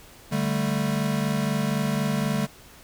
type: chord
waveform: square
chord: D suspended fourth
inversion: none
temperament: equal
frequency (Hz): 146.83 / 196 / 220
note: D3 / G3 / A3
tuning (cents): 0 / 0 / 0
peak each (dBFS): -28 / -28 / -28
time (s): 0.31-2.47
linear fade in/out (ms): 20
effects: pink hiss -49 dBFS RMS until 2.83 s